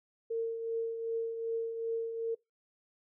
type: tone with tremolo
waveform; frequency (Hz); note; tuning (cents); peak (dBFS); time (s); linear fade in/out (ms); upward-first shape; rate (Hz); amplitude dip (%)
sine; 456.2; A#4; -37; -29; 0.3-2.35; 10; triangle; 2.6; 55
effects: noise-tail reverb RT60 0.2 s tail -23 dB re dry